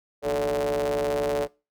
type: ring-modulated tone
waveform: 45% pulse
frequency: 68.4 Hz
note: C#2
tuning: 23 cents flat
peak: -20 dBFS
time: 0.22-1.48 s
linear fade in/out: 50 ms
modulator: 505 Hz
effects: noise-tail reverb RT60 0.3 s tail -23 dB re dry